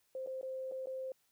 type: tone with dropouts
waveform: sine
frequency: 523.3 Hz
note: C5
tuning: in tune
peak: -38 dBFS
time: 0.15-1.12 s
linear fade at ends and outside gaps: 2 ms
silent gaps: 0.263-0.272 / 0.413-0.429 / 0.714-0.72 / 0.859-0.87 s
effects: white hiss -75 dBFS RMS until 1.31 s